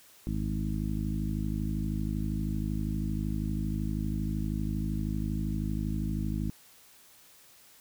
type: harmonic tone with a mistuned harmonic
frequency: 52.7 Hz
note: G#1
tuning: 26 cents sharp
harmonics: 1 / 2 / 3 / 4 / 5 / 6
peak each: -33 / -37 / -35 / -35 / -40 / -40 dBFS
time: 0.27-6.5 s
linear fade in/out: 0 ms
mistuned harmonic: 1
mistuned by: +53 cents
effects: white hiss -57 dBFS RMS until 7.8 s